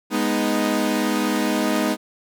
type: chord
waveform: sawtooth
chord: G# minor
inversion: none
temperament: equal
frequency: 207.7 / 246.9 / 311.1 Hz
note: G#3 / B3 / D#4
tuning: 0 / 0 / 0 cents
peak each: -20 / -20 / -19 dBFS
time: 0.1-1.97 s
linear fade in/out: 50 ms
effects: none